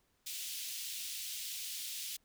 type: high-pass noise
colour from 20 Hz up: pink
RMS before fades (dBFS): -42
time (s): 0.26-2.17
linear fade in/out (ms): 10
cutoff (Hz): 2900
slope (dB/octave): 24
effects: pink hiss -75 dBFS RMS until 2.24 s